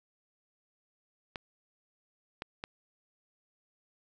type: clicks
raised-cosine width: 0.3 ms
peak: -21 dBFS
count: 3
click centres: 1.358 / 2.421 / 2.639 s
effects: none